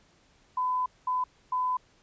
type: tone bursts at uneven times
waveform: sine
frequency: 1007 Hz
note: B5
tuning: 33 cents sharp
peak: -25 dBFS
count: 3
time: 0.57-0.86 / 1.07-1.24 / 1.52-1.77 s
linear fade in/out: 5 ms
effects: pink hiss -63 dBFS RMS until 2.02 s + resampled to 16000 Hz